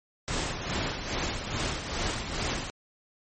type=noise with tremolo; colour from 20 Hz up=pink; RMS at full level=-29 dBFS; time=0.28-2.7 s; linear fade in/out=0 ms; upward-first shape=sine; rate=2.4 Hz; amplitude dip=55%; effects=MP3 32 kbps